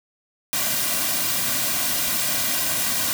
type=noise with comb filter; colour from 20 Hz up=white; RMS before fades=-23 dBFS; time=0.53-3.13 s; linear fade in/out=0 ms; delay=2.3 ms; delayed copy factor=-0.7; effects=none